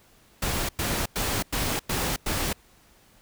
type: noise bursts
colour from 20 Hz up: pink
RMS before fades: -27 dBFS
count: 6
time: 0.42-2.53 s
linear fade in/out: 5 ms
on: 270 ms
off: 98 ms
effects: pink hiss -58 dBFS RMS until 3.21 s

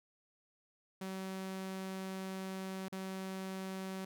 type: tone with dropouts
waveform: sawtooth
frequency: 190 Hz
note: F#3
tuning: 46 cents sharp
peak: -36 dBFS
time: 1.01-4.05 s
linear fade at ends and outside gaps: 5 ms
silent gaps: 2.884-2.924 s
effects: none

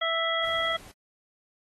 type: harmonic tone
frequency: 659.3 Hz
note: E5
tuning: in tune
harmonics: 1 / 2 / 3 / 5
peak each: -30 / -30 / -30 / -30 dBFS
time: 0.01-0.77 s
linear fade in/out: 10 ms
type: noise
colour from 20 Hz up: pink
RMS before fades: -50 dBFS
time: 0.43-0.92 s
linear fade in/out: 10 ms
effects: AAC 32 kbps

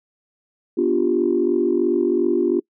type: chord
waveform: sine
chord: G dominant seventh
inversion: first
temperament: equal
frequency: 246.9 / 293.7 / 349.2 / 392 Hz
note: B3 / D4 / F4 / G4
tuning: 0 / 0 / 0 / 0 cents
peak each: -24 / -23 / -18 / -22 dBFS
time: 0.77-2.6 s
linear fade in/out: 10 ms
effects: noise-tail reverb RT60 0.1 s tail -25 dB re dry + tanh soft clip ceiling -6 dBFS

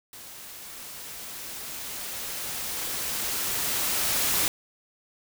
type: noise with level ramp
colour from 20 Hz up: white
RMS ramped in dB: -44 to -24 dBFS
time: 0.13-4.48 s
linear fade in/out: 0 ms
effects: none

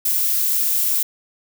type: noise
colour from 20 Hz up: violet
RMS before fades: -19 dBFS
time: 0.05-1.03 s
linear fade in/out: 5 ms
effects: none

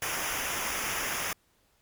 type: noise with comb filter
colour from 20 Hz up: pink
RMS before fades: -32 dBFS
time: 0.02-1.33 s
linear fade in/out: 2 ms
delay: 0.24 ms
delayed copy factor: -0.8
effects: pink hiss -68 dBFS RMS until 1.81 s + MP3 96 kbps

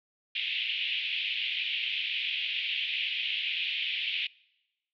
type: band-pass noise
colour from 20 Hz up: pink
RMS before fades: -32 dBFS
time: 0.35-4.27 s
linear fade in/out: 5 ms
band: 2400 to 3400 Hz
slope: 48 dB/octave
effects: noise-tail reverb RT60 1.0 s tail -25 dB re dry

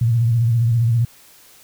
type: tone with vibrato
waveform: sine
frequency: 116.54 Hz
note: A#2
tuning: in tune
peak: -13 dBFS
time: 0.01-1.05 s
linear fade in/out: 5 ms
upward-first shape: sine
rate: 15 Hz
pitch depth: 72 cents each way
effects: white hiss -48 dBFS RMS until 1.63 s

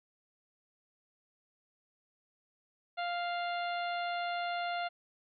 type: harmonic tone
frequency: 698.5 Hz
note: F5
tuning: in tune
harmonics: 1 / 2 / 3 / 4 / 5 / 6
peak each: -34 / -40 / -44 / -46 / -48 / -50 dBFS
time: 2.97-4.89 s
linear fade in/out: 20 ms
effects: none

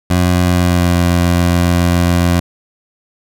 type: tone with pitch glide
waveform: 20% pulse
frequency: 89.2 to 87.21 Hz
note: F2 to F2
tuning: +37 to -2 cents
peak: -5 dBFS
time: 0.1-2.4 s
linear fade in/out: 5 ms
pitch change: -39 cents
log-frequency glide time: 0.46-1.03 s
effects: none

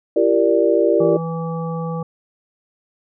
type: chord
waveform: sine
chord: E half-diminished seventh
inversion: none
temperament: equal with one note detuned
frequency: 338.3 / 392 / 466.2 / 587.3 Hz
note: E4 / G4 / Bb4 / D5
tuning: +45 / 0 / 0 / 0 cents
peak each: -18 dBFS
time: 0.16-1.17 s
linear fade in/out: 5 ms
type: harmonic tone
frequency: 164.81 Hz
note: E3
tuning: in tune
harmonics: 1 / 3 / 5 / 7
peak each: -23 / -28 / -33 / -33 dBFS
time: 1-2.03 s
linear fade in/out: 5 ms
effects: none

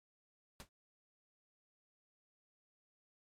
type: noise with exponential decay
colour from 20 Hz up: pink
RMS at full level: -45 dBFS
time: 0.6-0.69 s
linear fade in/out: 0 ms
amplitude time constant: 19 ms
effects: low-pass 11000 Hz 12 dB/octave + MP3 96 kbps

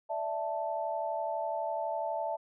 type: chord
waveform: sine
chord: D suspended second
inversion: none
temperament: equal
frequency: 587.3 / 659.3 / 880 Hz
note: D5 / E5 / A5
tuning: 0 / 0 / 0 cents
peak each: -38 / -34 / -35 dBFS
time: 0.09-2.37 s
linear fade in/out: 20 ms
effects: none

